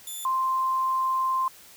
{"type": "tone pair in turn", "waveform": ["5% pulse", "sine"], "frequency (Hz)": [3520, 1046.5], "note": ["A7", "C6"], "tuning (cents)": [0, 0], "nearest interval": "octave + major sixth", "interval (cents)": 2100, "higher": "first", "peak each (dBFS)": [-26, -22], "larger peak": "second", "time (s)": [[0.07, 0.25], [0.25, 1.48]], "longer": "second", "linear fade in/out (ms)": 2, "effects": ["white hiss -50 dBFS RMS until 1.76 s"]}